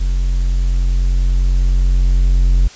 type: tone with level ramp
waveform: triangle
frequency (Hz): 44.88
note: F1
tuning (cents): +48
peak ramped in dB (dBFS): -11 to -6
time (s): 0-2.68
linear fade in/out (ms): 10
effects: white hiss -38 dBFS RMS until 2.75 s + resampled to 16000 Hz